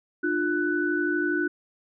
sine tone cluster, 300.2 / 352.5 / 1491 Hz, D4 / F4 / F#6, +38 / +16 / +13 cents, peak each -27 dBFS, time 0.23-1.48 s, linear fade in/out 10 ms, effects none

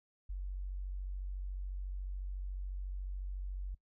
sine tone, 47 Hz, F#1, 28 cents sharp, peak -37 dBFS, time 0.29-3.75 s, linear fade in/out 10 ms, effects noise-tail reverb RT60 0.1 s tail -22 dB re dry

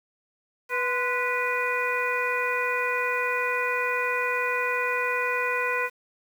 harmonic tone with a mistuned harmonic, 491.9 Hz, B4, 7 cents flat, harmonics 1 / 2 / 3 / 4 / 5, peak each -30 / -30 / -30 / -30 / -30 dBFS, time 0.69-5.9 s, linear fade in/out 50 ms, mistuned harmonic 2, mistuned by +65 cents, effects 8-bit

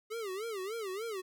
square tone with vibrato, 415.3 Hz, G#4, in tune, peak -37 dBFS, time 0.1-1.22 s, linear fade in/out 20 ms, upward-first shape sine, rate 3.4 Hz, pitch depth 200 cents each way, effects none

